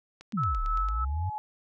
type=click train; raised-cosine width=0.2 ms; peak=-29 dBFS; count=7; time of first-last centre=0.21-0.886 s; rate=8.87 Hz
type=exponential two-way sweep; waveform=sine; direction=down then up; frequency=234.3 to 33.91 to 97 Hz; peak=-27 dBFS; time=0.33-1.3 s; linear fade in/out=10 ms; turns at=0.63 s
type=tone with tremolo; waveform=sine; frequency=1304 Hz; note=E6; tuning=19 cents flat; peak=-26 dBFS; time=0.37-1.05 s; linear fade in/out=10 ms; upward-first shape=sine; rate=3.1 Hz; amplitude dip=55%
type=tone with exponential growth; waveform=sine; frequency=851 Hz; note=G#5; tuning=42 cents sharp; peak=-30 dBFS; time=0.55-1.38 s; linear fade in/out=0 ms; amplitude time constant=180 ms
effects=none